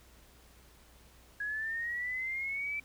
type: linear sweep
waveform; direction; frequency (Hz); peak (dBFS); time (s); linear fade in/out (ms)
sine; up; 1657 to 2332; -33; 1.4-2.8; 5
effects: added 60 Hz sine -60 dBFS peak until 2.84 s + pink hiss -61 dBFS RMS until 2.84 s